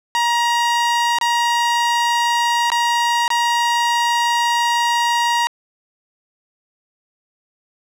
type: tone with dropouts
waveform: sawtooth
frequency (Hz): 946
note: A#5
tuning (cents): +25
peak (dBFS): -11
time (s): 0.15-5.47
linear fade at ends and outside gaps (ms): 0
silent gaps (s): 1.186-1.212 / 2.702-2.718 / 3.279-3.303
effects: low-pass 7000 Hz 12 dB/octave + 7-bit